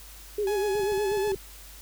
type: tone with vibrato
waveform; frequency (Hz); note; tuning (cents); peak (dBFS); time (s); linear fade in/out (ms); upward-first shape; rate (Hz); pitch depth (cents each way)
sine; 401.9; G4; +43; -24; 0.38-1.35; 5; sine; 8.2; 86
type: tone with pitch glide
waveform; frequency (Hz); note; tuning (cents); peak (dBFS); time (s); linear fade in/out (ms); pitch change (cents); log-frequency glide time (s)
sawtooth; 840 to 859.6; G#5 to A5; +19 to -41; -29; 0.47-1.32; 2; +40; 0.65-1.2
type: clicks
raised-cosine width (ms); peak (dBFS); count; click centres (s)
5; -32; 10; 0.754 / 0.797 / 0.835 / 0.922 / 0.978 / 1.118 / 1.174 / 1.276 / 1.321 / 1.359
effects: added 50 Hz sine -47 dBFS peak until 1.81 s + white hiss -48 dBFS RMS until 1.81 s